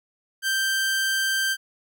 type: tone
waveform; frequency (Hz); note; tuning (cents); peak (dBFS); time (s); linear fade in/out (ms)
sawtooth; 1568; G6; 0; -18; 0.42-1.57; 50
effects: none